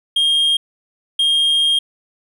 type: tone pair in turn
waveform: triangle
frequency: 3227 / 3227 Hz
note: G7 / G7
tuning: +50 / +50 cents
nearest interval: unison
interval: 0 cents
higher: neither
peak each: -11 dBFS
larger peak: neither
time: 0.16-0.57 / 1.19-1.79 s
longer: second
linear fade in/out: 5 ms
effects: none